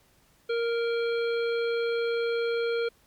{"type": "harmonic tone", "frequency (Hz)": 466.2, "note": "A#4", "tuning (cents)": 0, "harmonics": [1, 3, 5, 7, 9], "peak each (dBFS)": [-25, -35, -39, -42, -44], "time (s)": [0.49, 2.89], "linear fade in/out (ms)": 10, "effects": ["pink hiss -63 dBFS RMS until 3.06 s", "MP3 96 kbps"]}